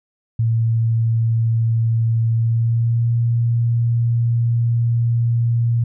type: tone with pitch glide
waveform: sine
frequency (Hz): 114.1 to 117.38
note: A#2 to A#2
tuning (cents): -37 to +12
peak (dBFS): -14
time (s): 0.39-5.84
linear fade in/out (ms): 5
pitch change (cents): +49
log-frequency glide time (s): 2.32-3.12
effects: none